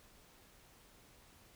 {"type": "silence", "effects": ["pink hiss -63 dBFS RMS until 1.55 s"]}